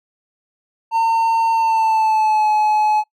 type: tone with pitch glide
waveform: triangle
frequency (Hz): 908 to 852.1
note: A#5 to G#5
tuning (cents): -46 to +44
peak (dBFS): -11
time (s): 0.91-3.04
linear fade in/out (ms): 50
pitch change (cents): -110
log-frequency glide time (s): 1.51-2.49
effects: noise-tail reverb RT60 0.1 s tail -23 dB re dry